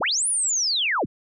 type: linear two-way sweep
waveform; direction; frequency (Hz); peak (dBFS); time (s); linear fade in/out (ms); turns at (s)
sine; up then down; 36.48 to 10060 to 36.48; -20; 0-1.06; 20; 0.28
effects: none